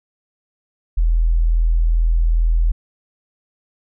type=tone; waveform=sine; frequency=41.2 Hz; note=E1; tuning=in tune; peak=-12 dBFS; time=0.97-2.72 s; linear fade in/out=10 ms; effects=none